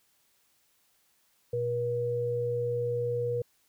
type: tone pair together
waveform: sine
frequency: 120.2 / 480.8 Hz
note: B2 / B4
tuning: -46 / -46 cents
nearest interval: 2 octaves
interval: 2400 cents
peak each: -34 / -28 dBFS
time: 1.53-3.42 s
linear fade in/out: 5 ms
effects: white hiss -69 dBFS RMS until 3.68 s